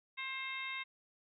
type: harmonic tone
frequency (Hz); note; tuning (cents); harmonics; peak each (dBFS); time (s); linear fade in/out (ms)
530; C5; +22; 2 / 3 / 4 / 5 / 6 / 7; -47 / -51 / -41 / -46 / -55 / -47; 0.17-0.84; 20
effects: none